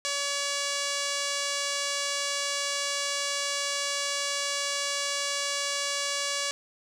5% pulse tone with low-pass filter, 567 Hz, C#5, 39 cents sharp, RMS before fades -30 dBFS, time 0.05-6.51 s, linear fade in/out 0 ms, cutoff 9100 Hz, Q 1.3, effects none

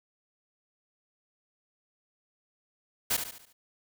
white noise with echo, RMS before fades -27 dBFS, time 3.1-3.17 s, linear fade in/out 10 ms, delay 72 ms, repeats 5, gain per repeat -7 dB, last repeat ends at 3.53 s, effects none

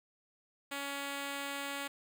5% pulse tone, 280.4 Hz, C#4, 20 cents sharp, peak -26 dBFS, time 0.71-1.88 s, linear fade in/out 10 ms, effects none

